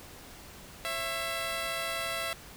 10% pulse tone pair together, 543 / 665.8 Hz, C#5 / E5, -36 / +17 cents, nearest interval major third, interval 353 cents, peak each -31 / -24 dBFS, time 0.85-2.33 s, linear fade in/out 0 ms, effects pink hiss -49 dBFS RMS until 2.56 s

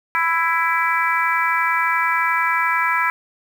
harmonic tone, 331.4 Hz, E4, 9 cents sharp, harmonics 3 / 4 / 5 / 6 / 7, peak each -21 / -22 / -23 / -24 / -24 dBFS, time 0.15-3.1 s, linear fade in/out 0 ms, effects 7-bit

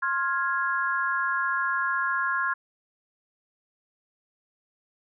sine chord, F minor, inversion second, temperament equal with one note detuned, 1063 / 1396.9 / 1661.2 Hz, C6 / F6 / Ab6, +27 / 0 / 0 cents, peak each -28 dBFS, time 0.02-2.54 s, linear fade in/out 10 ms, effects none

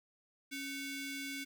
sawtooth ring-modulated tone, 1244.5 Hz, D#6, in tune, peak -33 dBFS, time 0.51-1.45 s, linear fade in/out 20 ms, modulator 969 Hz, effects none

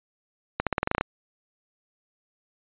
accelerating click train, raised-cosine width 0.5 ms, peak -8 dBFS, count 10, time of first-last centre 0.6-1.01 s, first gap 67 ms, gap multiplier 0.9, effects resampled to 8000 Hz

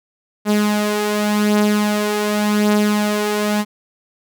sawtooth beating tone pair, 208.5 / 209.38 Hz, G#3 / G#3, +7 / +14 cents, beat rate 0.88 Hz, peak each -17 / -12 dBFS, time 0.45-3.65 s, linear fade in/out 50 ms, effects none

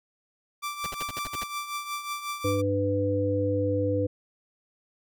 sawtooth tone with tremolo, 1172 Hz, D6, 4 cents flat, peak -25 dBFS, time 0.62-2.62 s, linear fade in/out 20 ms, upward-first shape triangle, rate 5.5 Hz, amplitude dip 70%
pink noise bursts, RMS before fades -36 dBFS, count 8, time 0.84-1.435 s, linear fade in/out 0 ms, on 21 ms, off 61 ms
harmonic tone, 99.6 Hz, G2, 28 cents sharp, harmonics 1 / 3 / 5, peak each -28 / -29 / -26 dBFS, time 2.44-4.07 s, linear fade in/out 10 ms
effects none

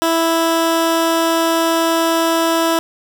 15% pulse tone, 329.6 Hz, E4, in tune, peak -7 dBFS, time 0.02-2.79 s, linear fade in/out 0 ms, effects 8-bit

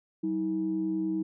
sine tone pair together, 190 / 319.9 Hz, F#3 / D#4, +46 / +48 cents, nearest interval major sixth, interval 902 cents, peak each -33 / -27 dBFS, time 0.23-1.23 s, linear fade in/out 10 ms, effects tanh soft clip ceiling -20 dBFS

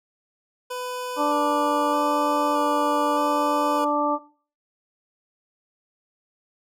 25% pulse tone with vibrato, 493.6 Hz, B4, 1 cent flat, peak -25 dBFS, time 0.7-3.85 s, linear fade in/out 10 ms, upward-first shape square, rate 0.81 Hz, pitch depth 20 cents each way
harmonic tone, 293.7 Hz, D4, in tune, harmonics 1 / 2 / 3 / 4, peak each -25 / -25 / -25 / -25 dBFS, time 1.16-4.19 s, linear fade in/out 50 ms
effects noise-tail reverb RT60 0.4 s tail -17 dB re dry

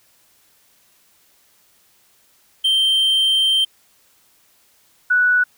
triangle / sine tone pair in turn, 3136 / 1477.3 Hz, G7 / F#6, 0 / -3 cents, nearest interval octave + minor second, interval 1303 cents, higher first, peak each -12 dBFS, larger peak neither, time 2.64-3.65 / 5.1-5.44 s, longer first, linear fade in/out 10 ms, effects white hiss -57 dBFS RMS until 5.57 s

